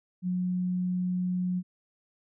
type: tone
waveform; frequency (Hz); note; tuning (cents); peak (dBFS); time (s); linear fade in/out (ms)
sine; 181.2; F#3; -36; -26; 0.22-1.63; 50
effects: none